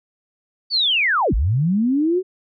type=linear two-way sweep; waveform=sine; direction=down then up; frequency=4622 to 43.09 to 383.1 Hz; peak=-15 dBFS; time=0.7-2.23 s; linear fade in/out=50 ms; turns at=1.34 s; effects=none